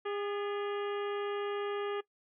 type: harmonic tone with a mistuned harmonic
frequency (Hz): 407.1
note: G#4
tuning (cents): -35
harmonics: 1 / 2 / 3 / 4 / 5 / 6 / 7 / 8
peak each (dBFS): -34 / -44 / -42 / -46 / -50 / -52 / -51 / -54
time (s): 0.05-2.01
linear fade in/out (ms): 10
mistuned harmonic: 4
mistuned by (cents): +79
effects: noise-tail reverb RT60 0.1 s tail -20 dB re dry